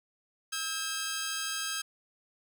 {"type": "tone pair together", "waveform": "10% pulse", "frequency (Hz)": [1298, 1604.3], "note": ["E6", "G6"], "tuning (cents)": [-27, 40], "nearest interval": "major third", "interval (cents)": 367, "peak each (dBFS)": [-29, -25], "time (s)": [0.52, 1.82], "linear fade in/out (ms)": 10, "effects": []}